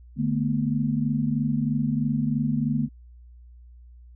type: tone cluster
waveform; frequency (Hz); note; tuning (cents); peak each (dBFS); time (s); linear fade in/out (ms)
sine; 147.6 / 220.5 / 243.6; D3 / A3 / B3; +9 / +4 / -24; -26; 0.16-2.89; 50
effects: added 60 Hz sine -45 dBFS peak until 4.15 s